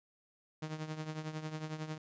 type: tone with tremolo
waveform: sawtooth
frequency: 155.8 Hz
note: D#3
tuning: 3 cents sharp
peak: -32 dBFS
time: 0.62-1.98 s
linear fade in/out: 5 ms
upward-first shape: triangle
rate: 11 Hz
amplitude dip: 75%
effects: resampled to 16000 Hz